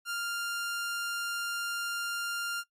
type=tone; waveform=sawtooth; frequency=1396.9 Hz; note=F6; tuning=in tune; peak=-28 dBFS; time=0.05-2.64 s; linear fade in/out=50 ms; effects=noise-tail reverb RT60 0.1 s tail -19 dB re dry + MP3 64 kbps